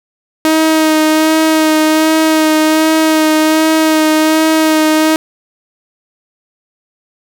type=tone with vibrato; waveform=sawtooth; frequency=314.2 Hz; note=D#4; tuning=17 cents sharp; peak=-4 dBFS; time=0.45-5.16 s; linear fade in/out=0 ms; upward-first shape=sine; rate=1.3 Hz; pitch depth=18 cents each way; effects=none